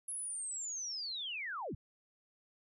sine linear sweep, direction down, 10800 to 65.41 Hz, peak -38 dBFS, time 0.08-1.75 s, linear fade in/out 5 ms, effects none

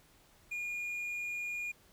triangle tone, 2430 Hz, D#7, 42 cents flat, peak -34 dBFS, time 0.51-1.72 s, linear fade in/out 10 ms, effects pink hiss -64 dBFS RMS until 1.92 s

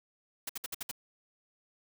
white noise bursts, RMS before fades -37 dBFS, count 6, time 0.47-0.914 s, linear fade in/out 5 ms, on 24 ms, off 60 ms, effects none

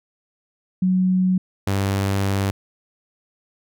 sine / sawtooth tone pair in turn, 185 / 98.24 Hz, F#3 / G2, 0 / +4 cents, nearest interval major seventh, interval 1096 cents, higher first, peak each -15 dBFS, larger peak neither, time 0.82-1.38 / 1.67-2.51 s, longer second, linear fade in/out 5 ms, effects none

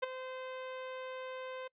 sawtooth tone with ADSR envelope, 516 Hz, C5, 24 cents flat, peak -25 dBFS, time 0.02-1.68 s, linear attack 14 ms, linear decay 15 ms, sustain -12 dB, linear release 10 ms, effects noise-tail reverb RT60 0.1 s tail -26 dB re dry + resampled to 8000 Hz

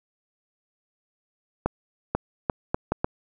accelerating click train, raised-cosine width 1 ms, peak -8 dBFS, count 6, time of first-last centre 1.66-3.045 s, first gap 490 ms, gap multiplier 0.71, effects none

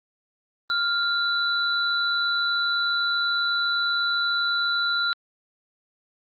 sine tone pair together, 1396.9 / 3974 Hz, F6 / B7, 0 / +10 cents, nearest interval octave + tritone, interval 1810 cents, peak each -23 / -25 dBFS, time 0.7-5.13 s, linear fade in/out 0 ms, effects Opus 32 kbps

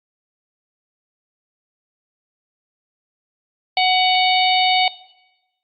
harmonic tone with a mistuned harmonic, 740 Hz, F#5, in tune, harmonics 1 / 3 / 4 / 5 / 6, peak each -16 / -21 / -22 / -23 / -24 dBFS, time 3.77-4.88 s, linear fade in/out 2 ms, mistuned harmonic 3, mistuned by +23 cents, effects noise-tail reverb RT60 1.0 s tail -19 dB re dry + Opus 48 kbps

